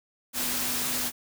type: tone in noise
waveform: sine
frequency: 246.9 Hz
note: B3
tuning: in tune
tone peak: -40 dBFS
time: 0.33-1.12 s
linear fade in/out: 50 ms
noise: white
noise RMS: -29 dBFS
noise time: 0.33-1.12 s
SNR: -14 dB
effects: none